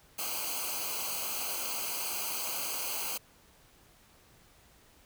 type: noise with comb filter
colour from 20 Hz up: white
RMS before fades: -35 dBFS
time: 0.18-3.18 s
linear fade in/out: 10 ms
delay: 0.55 ms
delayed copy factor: -1
effects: pink hiss -61 dBFS RMS until 5.05 s